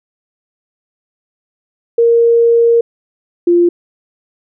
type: tone pair in turn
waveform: sine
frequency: 466.2 / 347.1 Hz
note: A#4 / F4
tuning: 0 / -11 cents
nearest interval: perfect fourth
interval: 511 cents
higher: first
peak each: -6 dBFS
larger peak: neither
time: 1.98-2.81 / 3.47-3.69 s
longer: first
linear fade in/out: 5 ms
effects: none